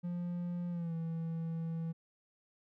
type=tone with pitch glide; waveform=triangle; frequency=175.1 to 164.32 Hz; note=F3 to E3; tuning=+5 to -5 cents; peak=-33 dBFS; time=0.03-1.93 s; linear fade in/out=20 ms; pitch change=-110 cents; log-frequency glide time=0.7-0.94 s; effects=none